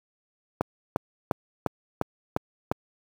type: click train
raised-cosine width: 1 ms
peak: -9 dBFS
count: 7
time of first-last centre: 0.61-2.715 s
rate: 2.85 Hz
effects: high-pass 80 Hz 12 dB/octave + 7-bit